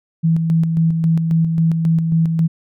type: tone with tremolo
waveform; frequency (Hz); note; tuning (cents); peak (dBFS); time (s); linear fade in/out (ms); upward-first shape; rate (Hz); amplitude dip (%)
sine; 163.6; E3; -13; -11; 0.23-2.48; 20; square; 3.7; 40
effects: none